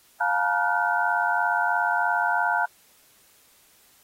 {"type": "tone cluster", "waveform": "sine", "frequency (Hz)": [705, 865, 948, 1424, 1521], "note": ["F5", "A5", "A#5", "F6", "F#6"], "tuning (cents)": [16, -30, 29, 33, 47], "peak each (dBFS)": -27, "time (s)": [0.2, 2.66], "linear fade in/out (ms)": 10, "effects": ["white hiss -58 dBFS RMS until 4.03 s", "AAC 48 kbps"]}